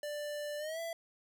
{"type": "tone with pitch glide", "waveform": "square", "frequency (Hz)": [590, 666.1], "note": ["D5", "E5"], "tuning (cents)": [8, 18], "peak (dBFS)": -38, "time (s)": [0.03, 0.93], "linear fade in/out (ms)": 2, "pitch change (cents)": 210, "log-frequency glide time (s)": [0.58, 0.8], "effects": []}